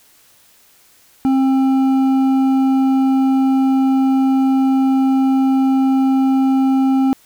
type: tone with hard clipping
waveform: sine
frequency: 266.1 Hz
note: C4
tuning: 29 cents sharp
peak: -13 dBFS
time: 1.25-7.13 s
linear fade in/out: 0 ms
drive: 7 dB
effects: white hiss -51 dBFS RMS until 7.25 s